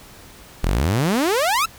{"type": "exponential sweep", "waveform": "sawtooth", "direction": "up", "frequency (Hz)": [36.55, 1371], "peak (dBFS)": -13, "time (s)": [0.63, 1.66], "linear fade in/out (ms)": 10, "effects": ["pink hiss -44 dBFS RMS until 1.78 s"]}